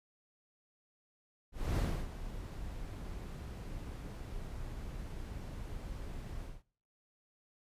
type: noise with ADSR envelope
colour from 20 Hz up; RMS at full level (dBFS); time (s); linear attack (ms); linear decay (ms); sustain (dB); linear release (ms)
brown; -30; 1.52-6.63; 250; 300; -13; 200
effects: noise-tail reverb RT60 0.5 s tail -22 dB re dry + resampled to 32000 Hz